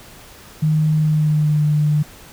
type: tone with pitch glide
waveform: sine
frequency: 154.8 to 149.96 Hz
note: D#3 to D3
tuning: -9 to +36 cents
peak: -13 dBFS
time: 0.62-2.03 s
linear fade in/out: 10 ms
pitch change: -55 cents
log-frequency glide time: 0.97-1.63 s
effects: pink hiss -42 dBFS RMS until 2.32 s